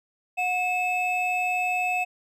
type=tone pair together; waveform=triangle; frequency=728 / 2604 Hz; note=F#5 / E7; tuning=-28 / -22 cents; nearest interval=octave + minor seventh; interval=2206 cents; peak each=-24 dBFS; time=0.37-2.05 s; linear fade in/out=20 ms; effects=resampled to 32000 Hz